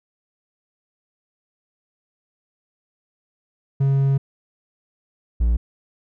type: tone pair in turn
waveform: triangle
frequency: 137 / 57.94 Hz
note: C#3 / A#1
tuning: -20 / -10 cents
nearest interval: octave + minor third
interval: 1490 cents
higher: first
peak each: -13 dBFS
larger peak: neither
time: 3.8-4.18 / 5.4-5.57 s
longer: first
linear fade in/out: 10 ms
effects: none